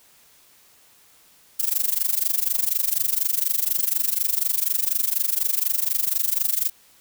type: noise with amplitude modulation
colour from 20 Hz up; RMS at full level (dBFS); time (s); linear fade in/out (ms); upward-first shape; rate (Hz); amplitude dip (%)
violet; -19; 1.59-6.7; 10; sine; 24.1; 90
effects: white hiss -55 dBFS RMS until 7 s